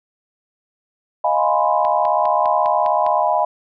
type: chord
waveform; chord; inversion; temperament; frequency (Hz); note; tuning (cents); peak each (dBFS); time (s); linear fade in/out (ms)
sine; F half-diminished seventh; third; equal; 622.3 / 698.5 / 830.6 / 987.8; Eb5 / F5 / Ab5 / Cb6; 0 / 0 / 0 / 0; -20; 1.24-3.45; 5
type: tone with tremolo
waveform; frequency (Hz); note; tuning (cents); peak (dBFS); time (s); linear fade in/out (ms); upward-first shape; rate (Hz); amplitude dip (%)
sine; 1046.5; C6; 0; -22; 1.34-3.24; 50; sine; 1.1; 35
type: click train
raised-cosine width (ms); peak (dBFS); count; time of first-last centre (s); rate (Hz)
0.3; -18; 7; 1.85-3.065; 4.94
effects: none